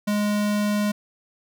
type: tone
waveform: square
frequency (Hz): 207.7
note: G#3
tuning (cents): 0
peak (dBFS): -21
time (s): 0.07-0.92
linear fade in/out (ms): 10
effects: none